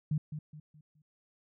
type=tone with echo; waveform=sine; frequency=151.8 Hz; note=D#3; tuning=42 cents flat; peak=-27 dBFS; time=0.11-0.18 s; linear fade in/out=5 ms; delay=210 ms; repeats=4; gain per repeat=-9 dB; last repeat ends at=1.02 s; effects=none